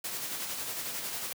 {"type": "noise with tremolo", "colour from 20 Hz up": "white", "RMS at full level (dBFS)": -35, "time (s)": [0.04, 1.33], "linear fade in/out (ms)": 5, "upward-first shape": "sine", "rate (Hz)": 11, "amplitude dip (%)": 35, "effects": ["high-pass 100 Hz 12 dB/octave"]}